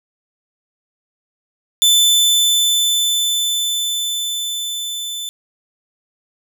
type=tone with level ramp; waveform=sawtooth; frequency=3520 Hz; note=A7; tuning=in tune; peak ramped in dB=-6 to -21 dBFS; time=1.82-5.29 s; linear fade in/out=0 ms; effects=none